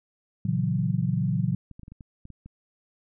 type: chord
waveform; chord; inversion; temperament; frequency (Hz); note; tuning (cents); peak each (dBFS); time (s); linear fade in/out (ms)
sine; F# dominant seventh; first; equal; 116.54 / 138.59 / 164.81 / 185; A#2 / C#3 / E3 / F#3; 0 / 0 / 0 / 0; -28; 0.45-1.55; 5
type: clicks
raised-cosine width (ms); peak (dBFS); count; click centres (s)
5; -31; 9; 1.713 / 1.795 / 1.833 / 1.881 / 1.92 / 2.008 / 2.254 / 2.303 / 2.46
effects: none